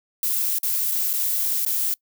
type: noise with dropouts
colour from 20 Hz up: violet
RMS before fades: -23 dBFS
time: 0.23-1.94 s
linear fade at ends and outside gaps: 1 ms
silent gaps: 0.586-0.631 / 0.915-0.919 / 1.131-1.136 / 1.65-1.663 s
effects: noise-tail reverb RT60 0.1 s tail -25 dB re dry